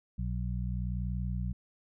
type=harmonic tone; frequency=60.8 Hz; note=B1; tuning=26 cents flat; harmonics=1 / 2 / 3; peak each=-33 / -36 / -38 dBFS; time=0.18-1.53 s; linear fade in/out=10 ms; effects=none

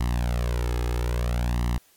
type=tone with flanger; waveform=sawtooth; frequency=59.9 Hz; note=A#1; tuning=48 cents sharp; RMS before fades=-25 dBFS; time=0-1.78 s; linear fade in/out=5 ms; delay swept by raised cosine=1 to 2.4 ms; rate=0.6 Hz; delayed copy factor=+0.75; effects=white hiss -60 dBFS RMS until 1.96 s + AAC 64 kbps

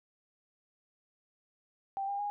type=tone with pitch steps; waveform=sine; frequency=784 / 802.3 / 821.1 Hz; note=G5 / G5 / G#5; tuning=0 / +40 / -20 cents; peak=-32 dBFS; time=1.97-2.3 s; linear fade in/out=0 ms; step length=110 ms; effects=none

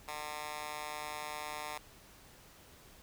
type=tone with high-pass filter; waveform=10% pulse; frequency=150 Hz; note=D3; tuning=37 cents sharp; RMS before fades=-42 dBFS; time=0.08-1.78 s; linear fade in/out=2 ms; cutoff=1000 Hz; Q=1.2; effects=pink hiss -58 dBFS RMS until 3.02 s

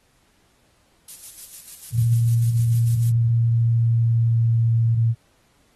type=noise with tremolo; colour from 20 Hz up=violet; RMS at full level=-34 dBFS; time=1.08-3.11 s; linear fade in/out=5 ms; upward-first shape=square; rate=6.7 Hz; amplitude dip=50%
type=tone with pitch glide; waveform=sine; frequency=116.54 to 114.8 Hz; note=A#2 to A#2; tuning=0 to -26 cents; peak=-15 dBFS; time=1.92-5.15 s; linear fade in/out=50 ms; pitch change=-26 cents; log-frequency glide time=3.09-4.92 s
effects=pink hiss -62 dBFS RMS until 5.75 s + AAC 32 kbps

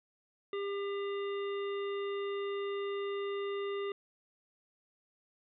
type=harmonic tone; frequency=400 Hz; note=G4; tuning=35 cents sharp; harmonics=1 / 3 / 5 / 7 / 9; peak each=-34 / -44 / -48 / -51 / -53 dBFS; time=0.53-3.92 s; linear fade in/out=2 ms; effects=none

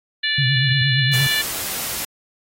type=harmonic tone; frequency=584 Hz; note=D5; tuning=10 cents flat; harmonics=3 / 4 / 5 / 6 / 7; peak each=-22 / -29 / -25 / -25 / -25 dBFS; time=0.23-1.42 s; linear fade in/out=10 ms
type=tone with vibrato; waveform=sine; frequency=132.7 Hz; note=C3; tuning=25 cents sharp; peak=-17 dBFS; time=0.38-1.27 s; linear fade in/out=5 ms; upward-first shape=triangle; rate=8.6 Hz; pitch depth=140 cents each way
type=noise; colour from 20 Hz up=white; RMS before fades=-26 dBFS; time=1.13-2.05 s; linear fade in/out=5 ms
effects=AAC 48 kbps

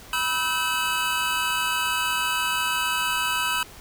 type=tone cluster; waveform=square; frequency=978 / 1293 / 1539 / 2587 / 2974 Hz; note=B5 / E6 / G6 / E7 / F#7; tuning=-17 / -34 / -32 / -33 / +8 cents; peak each=-30 dBFS; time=0.13-3.63 s; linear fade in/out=2 ms; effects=pink hiss -45 dBFS RMS until 3.8 s

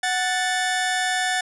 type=tone pair together; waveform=sawtooth; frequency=740 / 1760 Hz; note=F#5 / A6; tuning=0 / 0 cents; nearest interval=octave + minor third; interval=1500 cents; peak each=-20 dBFS; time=0.03-1.41 s; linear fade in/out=5 ms; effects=resampled to 24000 Hz

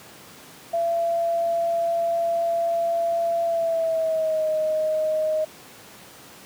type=tone with pitch glide; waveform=sine; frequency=676 to 623.5 Hz; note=E5 to D#5; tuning=+43 to +3 cents; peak=-20 dBFS; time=0.73-5.45 s; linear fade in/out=10 ms; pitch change=-140 cents; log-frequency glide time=3.43-4.48 s; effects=pink hiss -45 dBFS RMS until 6.45 s + high-pass 150 Hz 12 dB/octave

